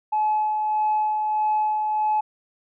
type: tone with tremolo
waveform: sine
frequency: 855 Hz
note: A5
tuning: 50 cents flat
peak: -17 dBFS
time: 0.12-2.21 s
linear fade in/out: 10 ms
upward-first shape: sine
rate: 1.6 Hz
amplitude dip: 35%
effects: tanh soft clip ceiling -15 dBFS